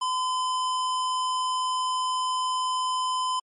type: tone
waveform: square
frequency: 1019 Hz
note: C6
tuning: 46 cents flat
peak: -25 dBFS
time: 0.01-3.4 s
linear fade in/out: 10 ms
effects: MP3 48 kbps